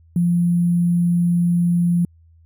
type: tone with sample-and-hold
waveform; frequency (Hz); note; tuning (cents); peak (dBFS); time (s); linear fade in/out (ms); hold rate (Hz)
sine; 173.5; F3; -11; -14; 0.16-2.05; 2; 11025
effects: added 82 Hz sine -48 dBFS peak until 2.45 s